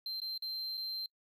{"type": "tone with dropouts", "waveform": "triangle", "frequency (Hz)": 4133, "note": "C8", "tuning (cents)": -22, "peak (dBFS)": -35, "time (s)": [0.06, 1.06], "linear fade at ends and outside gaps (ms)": 2, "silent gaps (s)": [[0.202, 0.217], [0.378, 0.422], [0.772, 0.776]], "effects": ["noise-tail reverb RT60 0.1 s tail -26 dB re dry"]}